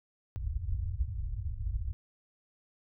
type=low-pass noise; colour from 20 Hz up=white; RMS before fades=-34 dBFS; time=0.36-1.93 s; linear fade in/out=0 ms; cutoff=100 Hz; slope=48 dB/octave; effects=none